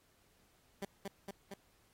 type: tone with echo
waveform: 15% pulse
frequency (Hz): 197.6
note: G3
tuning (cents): +14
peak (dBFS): -32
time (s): 0.82-0.85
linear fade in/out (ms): 2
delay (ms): 230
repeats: 3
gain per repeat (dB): -2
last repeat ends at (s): 1.54
effects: pink hiss -71 dBFS RMS until 1.93 s + AAC 48 kbps